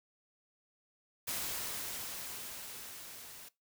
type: noise with level ramp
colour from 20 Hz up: white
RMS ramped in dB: -37 to -51 dBFS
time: 1.27-3.49 s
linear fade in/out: 10 ms
effects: noise-tail reverb RT60 0.2 s tail -20 dB re dry